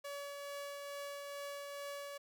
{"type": "tone with tremolo", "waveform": "sawtooth", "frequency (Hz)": 568, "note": "C#5", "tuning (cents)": 42, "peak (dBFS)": -38, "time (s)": [0.04, 2.18], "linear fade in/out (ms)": 10, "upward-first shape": "triangle", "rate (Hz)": 2.3, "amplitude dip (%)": 30, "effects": []}